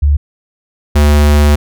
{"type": "tone pair in turn", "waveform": ["sine", "square"], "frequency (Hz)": [72.3, 73.69], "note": ["D2", "D2"], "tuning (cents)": [-27, 6], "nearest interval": "unison", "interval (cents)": 33, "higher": "second", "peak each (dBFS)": -6, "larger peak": "neither", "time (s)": [[0.02, 0.17], [0.95, 1.56]], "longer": "second", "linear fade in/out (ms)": 10, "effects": []}